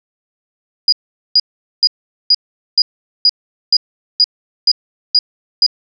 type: tone bursts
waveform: sine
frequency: 4900 Hz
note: D#8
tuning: 27 cents flat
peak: -6 dBFS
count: 11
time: 0.88-5.664 s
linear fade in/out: 2 ms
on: 44 ms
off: 430 ms
effects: none